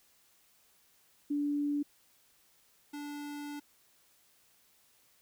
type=tone pair in turn; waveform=sine / square; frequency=290 / 291.2 Hz; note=D4 / D4; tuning=-22 / -15 cents; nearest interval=unison; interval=7 cents; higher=second; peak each=-29 / -40 dBFS; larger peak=first; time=1.3-1.83 / 2.93-3.6 s; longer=second; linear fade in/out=10 ms; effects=white hiss -67 dBFS RMS until 5.21 s